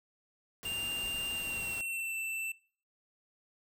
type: noise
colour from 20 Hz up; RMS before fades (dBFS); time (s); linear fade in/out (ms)
pink; -46; 0.63-1.81; 0
type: tone with pitch glide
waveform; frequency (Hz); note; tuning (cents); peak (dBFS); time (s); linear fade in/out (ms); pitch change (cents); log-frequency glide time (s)
square; 2792 to 2667; F7 to E7; -1 to +20; -35; 0.65-2.52; 5; -79; 1.34-2.17
effects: noise-tail reverb RT60 0.5 s tail -24 dB re dry